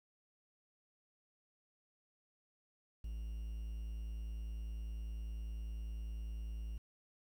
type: tone with quantisation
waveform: triangle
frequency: 55 Hz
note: A1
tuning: in tune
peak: -38 dBFS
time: 3.04-6.78 s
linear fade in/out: 5 ms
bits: 11
effects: none